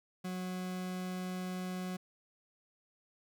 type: tone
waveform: 40% pulse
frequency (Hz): 183.4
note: F#3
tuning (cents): -15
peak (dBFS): -36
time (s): 0.24-1.97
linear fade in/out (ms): 10
effects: none